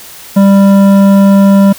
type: tone with hard clipping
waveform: sine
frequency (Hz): 197.3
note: G3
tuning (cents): +11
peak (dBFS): -4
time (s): 0.36-1.73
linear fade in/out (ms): 10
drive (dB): 11
effects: white hiss -31 dBFS RMS until 1.78 s